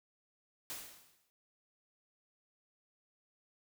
white noise with exponential decay, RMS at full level -41 dBFS, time 0.7-1.3 s, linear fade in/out 0 ms, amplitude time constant 130 ms, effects none

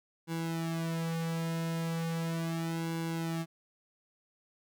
sawtooth tone with flanger, 164.81 Hz, E3, in tune, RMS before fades -34 dBFS, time 0.27-3.46 s, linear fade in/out 50 ms, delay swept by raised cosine 1.6 to 3.5 ms, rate 0.37 Hz, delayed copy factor -1, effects none

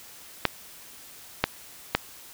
clicks, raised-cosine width 0.3 ms, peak -3 dBFS, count 3, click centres 0.453 / 1.44 / 1.95 s, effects white hiss -47 dBFS RMS until 2.33 s

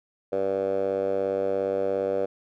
10% pulse tone with band-pass filter, 97.2 Hz, G2, 14 cents flat, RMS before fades -26 dBFS, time 0.32-2.26 s, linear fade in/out 10 ms, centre 530 Hz, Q 4.5, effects none

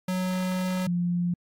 square / sine tone pair in turn, 184.4 / 175.06 Hz, F#3 / F3, -6 / +4 cents, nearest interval minor second, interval 90 cents, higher first, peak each -26 / -23 dBFS, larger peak second, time 0.08-0.87 / 0.87-1.34 s, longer first, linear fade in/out 5 ms, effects AAC 64 kbps

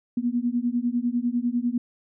sine beating tone pair, 236.4 / 246.4 Hz, A#3 / B3, +24 / -4 cents, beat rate 10 Hz, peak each -25 dBFS, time 0.17-1.78 s, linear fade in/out 5 ms, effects none

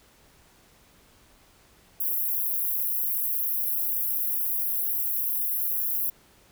white high-pass noise, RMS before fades -27 dBFS, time 2-6.1 s, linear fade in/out 5 ms, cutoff 11000 Hz, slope 96 dB/octave, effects pink hiss -58 dBFS RMS until 6.51 s

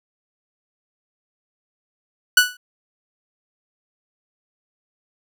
sawtooth tone with exponential decay, 1480 Hz, F#6, in tune, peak -3 dBFS, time 2.37-2.57 s, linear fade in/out 5 ms, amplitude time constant 42 ms, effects none

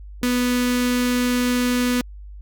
sawtooth tone with notch filter, 246.9 Hz, B3, in tune, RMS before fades -20 dBFS, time 0.23-2.01 s, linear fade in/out 0 ms, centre 730 Hz, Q 0.86, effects added 50 Hz sine -35 dBFS peak until 2.41 s + Opus 48 kbps

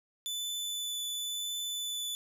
sawtooth tone with vibrato, 3494 Hz, A7, 13 cents flat, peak -31 dBFS, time 0.26-2.15 s, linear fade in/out 0 ms, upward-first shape triangle, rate 0.95 Hz, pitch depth 8 cents each way, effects none

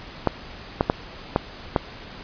clicks, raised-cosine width 1 ms, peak -3 dBFS, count 5, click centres 0.273 / 0.809 / 0.899 / 1.361 / 1.762 s, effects pink hiss -40 dBFS RMS until 2.23 s + resampled to 11025 Hz

